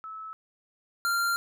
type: tone pair in turn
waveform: sine / square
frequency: 1302 / 1387 Hz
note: E6 / F6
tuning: -22 / -12 cents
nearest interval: minor second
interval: 110 cents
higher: second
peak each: -37 / -25 dBFS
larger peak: second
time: 0.04-0.33 / 1.05-1.36 s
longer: second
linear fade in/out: 0 ms
effects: none